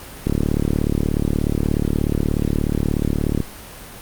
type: click train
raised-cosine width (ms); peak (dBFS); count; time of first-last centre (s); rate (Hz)
3; -5; 116; 0.27-3.404; 36.7
effects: pink hiss -37 dBFS RMS until 4.01 s + Opus 32 kbps